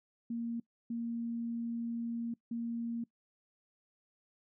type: tone bursts at uneven times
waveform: sine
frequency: 233.1 Hz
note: A#3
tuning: in tune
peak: -34 dBFS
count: 3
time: 0.3-0.6 / 0.9-2.34 / 2.51-3.04 s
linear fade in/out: 5 ms
effects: noise-tail reverb RT60 0.1 s tail -22 dB re dry